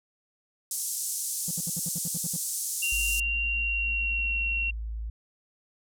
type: band-pass noise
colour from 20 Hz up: pink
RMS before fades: -32 dBFS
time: 0.71-3.2 s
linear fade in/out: 2 ms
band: 6600 to 12000 Hz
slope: 24 dB/octave
type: tone bursts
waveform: triangle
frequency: 169 Hz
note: E3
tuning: 43 cents sharp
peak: -30 dBFS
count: 10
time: 1.48-2.364 s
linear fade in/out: 2 ms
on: 29 ms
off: 66 ms
type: tone with pitch glide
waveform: sine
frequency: 2766 to 2736 Hz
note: F7 to F7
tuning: -17 to -36 cents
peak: -26 dBFS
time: 2.82-4.71 s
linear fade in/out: 10 ms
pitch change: -19 cents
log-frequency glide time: 3.43-4.3 s
type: tone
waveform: sine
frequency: 55 Hz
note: A1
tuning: in tune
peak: -31 dBFS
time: 2.92-5.1 s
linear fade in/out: 5 ms
effects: none